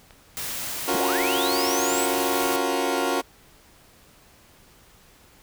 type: clicks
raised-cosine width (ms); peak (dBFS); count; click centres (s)
0.3; -31 / -35 / -39; 3; 0.108 / 1.006 / 1.367
type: noise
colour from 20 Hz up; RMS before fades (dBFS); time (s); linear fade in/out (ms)
white; -31; 0.37-2.56; 0
type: chord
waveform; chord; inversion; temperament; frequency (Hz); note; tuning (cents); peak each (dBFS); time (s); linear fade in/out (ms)
20% pulse; Gb major seventh; second; equal; 277.2 / 349.2 / 370 / 466.2; Db4 / F4 / Gb4 / Bb4; 0 / 0 / 0 / 0; -23; 0.87-3.22; 20
type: linear sweep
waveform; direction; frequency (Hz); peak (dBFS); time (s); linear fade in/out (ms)
sine; up; 111.6 to 8210; -28; 0.94-2.06; 10
effects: pink hiss -54 dBFS RMS until 5.42 s